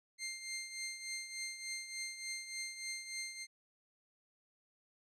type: tone with tremolo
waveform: 15% pulse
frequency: 2100 Hz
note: C7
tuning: 6 cents sharp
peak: -32 dBFS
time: 0.18-3.47 s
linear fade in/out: 50 ms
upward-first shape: triangle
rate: 3.4 Hz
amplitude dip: 70%
effects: resampled to 22050 Hz